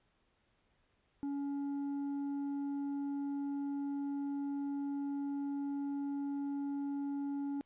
sine tone with tanh clipping, 281.7 Hz, C#4, 28 cents sharp, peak -36 dBFS, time 1.23-7.61 s, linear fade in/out 0 ms, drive 5 dB, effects pink hiss -75 dBFS RMS until 7.65 s + resampled to 8000 Hz

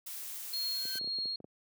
blue noise, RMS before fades -42 dBFS, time 0.06-0.99 s, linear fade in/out 10 ms
sine tone with tremolo, 4271 Hz, C8, 35 cents sharp, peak -32 dBFS, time 0.53-1.36 s, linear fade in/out 5 ms, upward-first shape sine, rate 1.9 Hz, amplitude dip 30%
sawtooth tone with exponential growth, 1548 Hz, G6, 22 cents flat, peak -36 dBFS, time 0.59-0.99 s, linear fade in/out 5 ms, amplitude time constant 86 ms
clicks, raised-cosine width 2 ms, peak -35 dBFS, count 9, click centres 0.854 / 0.956 / 1.013 / 1.044 / 1.075 / 1.186 / 1.256 / 1.403 / 1.444 s
effects high-pass 150 Hz 12 dB/octave

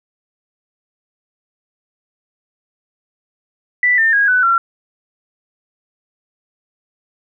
sine tone with pitch steps, 1975.5 / 1801.1 / 1642.1 / 1497.1 / 1365 Hz, B6 / A6 / G#6 / F#6 / F6, 0 / +40 / -20 / +20 / -40 cents, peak -10 dBFS, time 3.83-4.58 s, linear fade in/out 2 ms, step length 150 ms, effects none

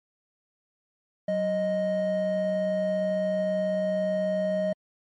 triangle tone pair together, 187.97 / 622.3 Hz, F#3 / D#5, +28 / 0 cents, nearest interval octave + major sixth, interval 2072 cents, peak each -28 / -22 dBFS, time 1.28-4.73 s, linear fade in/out 5 ms, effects tanh soft clip ceiling -15 dBFS + MP3 48 kbps

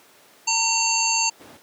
harmonic tone, 911 Hz, A#5, 40 cents flat, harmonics 1 / 3 / 5 / 7 / 8, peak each -25 / -25 / -25 / -25 / -25 dBFS, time 0.47-1.3 s, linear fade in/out 10 ms
brown noise, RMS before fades -37 dBFS, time 1.39-1.58 s, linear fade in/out 20 ms
effects pink hiss -52 dBFS RMS until 1.62 s + high-pass 300 Hz 12 dB/octave

